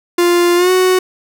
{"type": "tone with pitch glide", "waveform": "45% pulse", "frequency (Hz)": [349.2, 370], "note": ["F4", "F#4"], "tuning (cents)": [0, 0], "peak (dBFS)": -9, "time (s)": [0.18, 0.99], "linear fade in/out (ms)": 5, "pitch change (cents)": 100, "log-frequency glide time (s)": [0.56, 0.71], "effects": []}